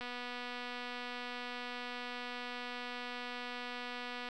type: click train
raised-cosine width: 0.3 ms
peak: -27 dBFS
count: 1049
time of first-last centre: 0.01-4.288 s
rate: 245 Hz
effects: none